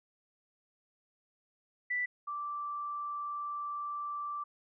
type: tone pair in turn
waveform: sine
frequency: 1975.5 / 1170.2 Hz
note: B6 / D6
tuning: 0 / -7 cents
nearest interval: major sixth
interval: 907 cents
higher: first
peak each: -30 / -35 dBFS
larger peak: first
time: 1.9-2.06 / 2.27-4.44 s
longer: second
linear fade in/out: 10 ms
effects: none